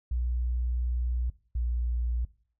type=tone pair in turn; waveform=sine; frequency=60.7 / 59.59 Hz; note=B1 / A#1; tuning=-29 / +39 cents; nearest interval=unison; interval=32 cents; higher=first; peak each=-26 dBFS; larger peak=neither; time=0.11-1.3 / 1.55-2.25 s; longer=first; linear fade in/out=5 ms; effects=noise-tail reverb RT60 0.5 s tail -19 dB re dry